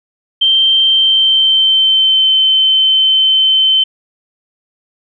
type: tone with pitch glide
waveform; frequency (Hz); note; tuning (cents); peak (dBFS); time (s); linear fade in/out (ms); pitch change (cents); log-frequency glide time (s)
sine; 3136 to 3080; G7 to G7; 0 to -31; -7; 0.41-3.84; 10; -31; 0.84-2.31
effects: none